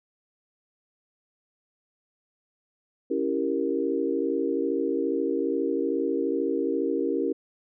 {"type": "chord", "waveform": "sine", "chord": "C# diminished seventh", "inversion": "none", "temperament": "equal", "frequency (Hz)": [277.2, 329.6, 392, 466.2], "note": ["C#4", "E4", "G4", "Bb4"], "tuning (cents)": [0, 0, 0, 0], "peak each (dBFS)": -29, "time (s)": [3.1, 7.33], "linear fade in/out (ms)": 10, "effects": []}